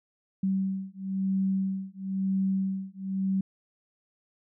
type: beating tone pair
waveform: sine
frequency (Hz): 191.5 / 192.5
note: G3 / G3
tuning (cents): -40 / -31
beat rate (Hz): 1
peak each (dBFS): -29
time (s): 0.43-3.41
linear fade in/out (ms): 5
effects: none